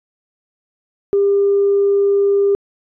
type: tone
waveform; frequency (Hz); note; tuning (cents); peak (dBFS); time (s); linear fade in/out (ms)
sine; 400; G4; +35; -10; 1.13-2.55; 0
effects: tanh soft clip ceiling -6 dBFS